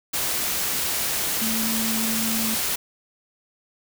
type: tone in noise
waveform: sine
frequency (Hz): 223.6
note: A3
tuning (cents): +28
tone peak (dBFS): -26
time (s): 1.41-2.55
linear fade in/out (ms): 10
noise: white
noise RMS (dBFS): -25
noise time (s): 0.13-2.76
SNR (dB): -4
effects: none